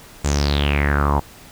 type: tone with low-pass filter sweep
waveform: sawtooth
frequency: 71.9 Hz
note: D2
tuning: 36 cents flat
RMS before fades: -18 dBFS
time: 0.24-1.2 s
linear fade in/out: 10 ms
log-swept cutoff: 7700 to 870 Hz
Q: 6.6
effects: pink hiss -43 dBFS RMS until 1.51 s

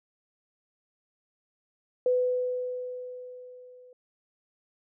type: tone with level ramp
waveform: sine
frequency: 500 Hz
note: B4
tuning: 21 cents sharp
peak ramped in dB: -20 to -50 dBFS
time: 2.06-3.93 s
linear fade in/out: 2 ms
effects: none

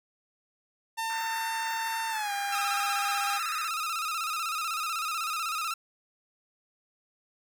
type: tone with pitch glide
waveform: sawtooth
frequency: 902 to 803.6 Hz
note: A5 to G5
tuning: +43 to +43 cents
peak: -26 dBFS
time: 0.97-3.39 s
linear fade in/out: 20 ms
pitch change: -200 cents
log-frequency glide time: 2.1-2.32 s
type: band-pass noise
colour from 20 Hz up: white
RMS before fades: -42 dBFS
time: 1.1-3.69 s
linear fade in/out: 0 ms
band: 1300 to 1900 Hz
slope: 48 dB/octave
type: tone with vibrato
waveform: sawtooth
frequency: 1292 Hz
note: E6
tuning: 35 cents flat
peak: -26 dBFS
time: 2.52-5.74 s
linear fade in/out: 5 ms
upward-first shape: square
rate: 16 Hz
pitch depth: 66 cents each way
effects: none

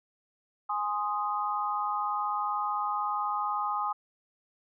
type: chord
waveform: sine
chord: Ab major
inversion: none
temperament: equal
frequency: 830.6 / 1046.5 / 1244.5 Hz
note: Ab5 / C6 / Eb6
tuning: 0 / 0 / 0 cents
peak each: -32 / -34 / -31 dBFS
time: 0.69-3.93 s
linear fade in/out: 10 ms
effects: none

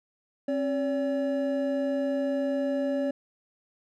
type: tone pair together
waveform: triangle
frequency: 268.6 / 569.6 Hz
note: C4 / C#5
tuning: +46 / +47 cents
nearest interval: octave + minor second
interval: 1301 cents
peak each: -26 dBFS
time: 0.48-3.11 s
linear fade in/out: 5 ms
effects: none

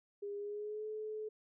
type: tone with pitch glide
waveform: sine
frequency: 406.3 to 430.5 Hz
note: G#4 to A4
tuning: -38 to -38 cents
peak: -39 dBFS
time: 0.22-1.29 s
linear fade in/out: 10 ms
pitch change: +100 cents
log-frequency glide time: 0.36-0.86 s
effects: none

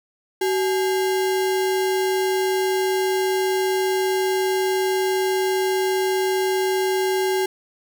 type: tone with sample-and-hold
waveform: sine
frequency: 377.6 Hz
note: F#4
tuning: 35 cents sharp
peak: -18 dBFS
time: 0.41-7.46 s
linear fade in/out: 5 ms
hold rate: 1225 Hz
effects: none

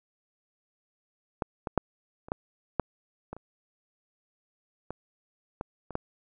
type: clicks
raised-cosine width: 1 ms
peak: -14 / -18 / -8 / -30 / -14 / -10 / -23 / -30 / -21 / -19 / -26 / -14 dBFS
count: 12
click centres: 1.422 / 1.672 / 1.777 / 2.285 / 2.319 / 2.797 / 3.33 / 3.366 / 4.906 / 5.611 / 5.907 / 5.954 s
effects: none

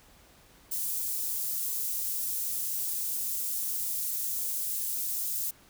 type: high-pass noise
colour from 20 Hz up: white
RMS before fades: -32 dBFS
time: 0.71-5.51 s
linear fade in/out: 10 ms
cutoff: 8600 Hz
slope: 12 dB/octave
effects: pink hiss -58 dBFS RMS until 5.69 s

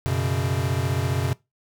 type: chord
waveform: square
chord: F# suspended fourth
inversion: none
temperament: equal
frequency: 92.5 / 123.47 / 138.59 Hz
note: F#2 / B2 / C#3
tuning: 0 / 0 / 0 cents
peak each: -27 dBFS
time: 0.06-1.33 s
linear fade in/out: 0 ms
effects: noise-tail reverb RT60 0.2 s tail -20 dB re dry

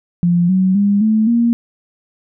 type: tone with pitch steps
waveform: sine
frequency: 173.9 / 187.46 / 202.1 / 217.8 / 234.8 Hz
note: F3 / F#3 / G#3 / A3 / A#3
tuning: -7 / +23 / -47 / -17 / +13 cents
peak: -10 dBFS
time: 0.23-1.53 s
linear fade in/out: 0 ms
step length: 260 ms
effects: none

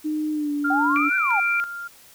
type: tone with pitch glide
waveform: sine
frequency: 306.1 to 290.8 Hz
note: D#4 to D4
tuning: -28 to -17 cents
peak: -22 dBFS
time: 0.04-1.1 s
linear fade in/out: 20 ms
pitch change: -89 cents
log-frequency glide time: 0.32-0.52 s
type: tone with tremolo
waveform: sine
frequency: 1396.9 Hz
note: F6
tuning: in tune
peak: -21 dBFS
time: 0.64-1.88 s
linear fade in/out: 10 ms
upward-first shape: square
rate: 1.5 Hz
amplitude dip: 65%
type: exponential two-way sweep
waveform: sine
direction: up then down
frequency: 747 to 1555 to 747 Hz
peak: -21 dBFS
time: 0.7-1.4 s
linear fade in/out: 5 ms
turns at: 1.16 s
type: tone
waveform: sine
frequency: 2360 Hz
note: D7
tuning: 8 cents sharp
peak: -22 dBFS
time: 0.96-1.6 s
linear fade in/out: 0 ms
effects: white hiss -50 dBFS RMS until 2.14 s

